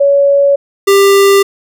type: tone pair in turn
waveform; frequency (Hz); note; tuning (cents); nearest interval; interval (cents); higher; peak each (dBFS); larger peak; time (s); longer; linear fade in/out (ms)
sine / square; 562 / 396.1; C#5 / G4; +24 / +18; tritone; 606; first; -5 / -5; neither; 0-0.56 / 0.87-1.43; neither; 10
effects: none